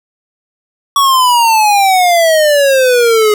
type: exponential sweep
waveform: square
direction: down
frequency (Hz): 1132 to 416.6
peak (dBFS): -7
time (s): 0.96-3.34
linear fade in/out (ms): 2
effects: none